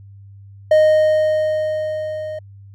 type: tone with level ramp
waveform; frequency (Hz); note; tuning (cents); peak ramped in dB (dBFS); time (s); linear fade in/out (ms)
triangle; 619; D#5; -9; -6 to -23; 0.71-2.39; 5
effects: added 99 Hz sine -38 dBFS peak until 2.74 s